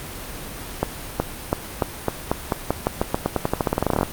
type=accelerating click train; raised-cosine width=1 ms; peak=-4 dBFS; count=27; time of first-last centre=0.83-4.031 s; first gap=370 ms; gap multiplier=0.89; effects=pink hiss -34 dBFS RMS until 4.12 s + Opus 32 kbps